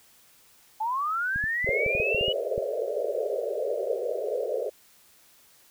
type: linear sweep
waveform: sine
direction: up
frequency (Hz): 844 to 2960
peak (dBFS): -25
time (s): 0.8-2.33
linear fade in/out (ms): 10
type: clicks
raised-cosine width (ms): 5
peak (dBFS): -24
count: 11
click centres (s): 1.36 / 1.44 / 1.645 / 1.691 / 1.863 / 1.951 / 2 / 2.147 / 2.211 / 2.282 / 2.579
type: band-pass noise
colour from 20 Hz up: pink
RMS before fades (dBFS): -29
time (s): 1.66-4.7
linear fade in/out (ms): 10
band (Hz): 400 to 640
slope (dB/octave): 96
effects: white hiss -58 dBFS RMS until 5.7 s